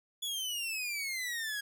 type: exponential sweep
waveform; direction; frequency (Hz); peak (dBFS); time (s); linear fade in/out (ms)
sawtooth; down; 3439 to 1635; -31; 0.22-1.61; 10
effects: none